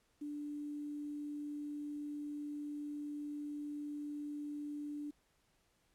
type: tone with quantisation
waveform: sine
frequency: 293.7 Hz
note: D4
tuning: in tune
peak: -40 dBFS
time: 0.21-5.11 s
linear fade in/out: 10 ms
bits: 11
effects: pink hiss -75 dBFS RMS until 5.94 s + low-pass 12000 Hz 12 dB/octave